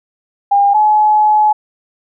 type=tone pair in turn; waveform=sine; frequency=805 / 850.2 Hz; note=G5 / G#5; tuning=+46 / +40 cents; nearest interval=minor second; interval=94 cents; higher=second; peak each=-7 dBFS; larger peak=neither; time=0.51-0.74 / 0.74-1.53 s; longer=second; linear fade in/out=10 ms; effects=none